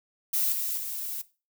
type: noise with level steps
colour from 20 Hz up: violet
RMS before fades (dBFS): -26 / -30 / -34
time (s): 0.33-1.22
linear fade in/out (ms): 10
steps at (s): 0.52 / 0.77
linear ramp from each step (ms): 10
effects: noise-tail reverb RT60 0.3 s tail -17 dB re dry